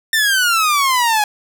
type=exponential sweep; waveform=sawtooth; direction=down; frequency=1818 to 826 Hz; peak=-9 dBFS; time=0.13-1.24 s; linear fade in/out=2 ms; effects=none